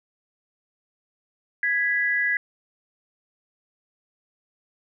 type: tone pair together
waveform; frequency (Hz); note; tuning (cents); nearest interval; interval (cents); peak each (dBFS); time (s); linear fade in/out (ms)
sine; 1661.2 / 1975.5; G#6 / B6; 0 / 0; minor third; 300; -23; 1.63-2.37; 2
effects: none